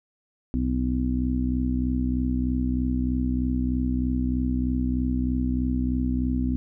harmonic tone, 63.2 Hz, B1, 41 cents sharp, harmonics 1 / 2 / 3 / 4 / 5, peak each -26 / -32 / -33 / -25 / -36 dBFS, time 0.54-6.56 s, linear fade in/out 0 ms, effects none

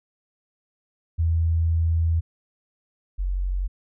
sine tone pair in turn, 82.41 / 46.01 Hz, E2 / F#1, 0 / -9 cents, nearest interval minor seventh, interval 1009 cents, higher first, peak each -18 / -22 dBFS, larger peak first, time 1.18-2.21 / 3.18-3.68 s, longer first, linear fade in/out 20 ms, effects none

